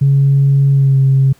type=tone with pitch glide; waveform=sine; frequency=138.59 to 134.96 Hz; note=C#3 to C#3; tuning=0 to -46 cents; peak=-6 dBFS; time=0.01-1.33 s; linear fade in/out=10 ms; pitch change=-46 cents; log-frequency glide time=0.71-0.98 s; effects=tanh soft clip ceiling -3 dBFS + pink hiss -50 dBFS RMS until 1.39 s